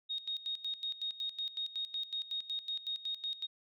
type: tone with tremolo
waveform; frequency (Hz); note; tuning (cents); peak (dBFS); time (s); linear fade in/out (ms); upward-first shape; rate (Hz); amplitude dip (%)
sine; 3729; A#7; 0; -34; 0.09-3.47; 20; square; 5.4; 80
effects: none